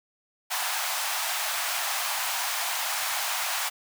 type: high-pass noise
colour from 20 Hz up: pink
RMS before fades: -29 dBFS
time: 0.5-3.7 s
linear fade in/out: 20 ms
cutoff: 690 Hz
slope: 48 dB/octave
effects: none